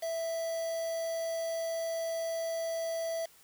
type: tone with quantisation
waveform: triangle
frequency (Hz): 659.3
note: E5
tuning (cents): 0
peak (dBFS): -30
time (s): 0.02-3.26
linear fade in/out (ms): 10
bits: 7
effects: white hiss -60 dBFS RMS until 3.43 s